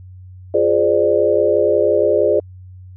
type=chord; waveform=sine; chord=D half-diminished seventh; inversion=first; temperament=equal with one note detuned; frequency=349.2 / 415.3 / 523.3 / 594.2 Hz; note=F4 / Ab4 / C5 / D5; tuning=0 / 0 / 0 / +20 cents; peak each=-20 / -16 / -18 / -16 dBFS; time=0.54-2.4 s; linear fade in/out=5 ms; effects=added 92 Hz sine -35 dBFS peak until 2.96 s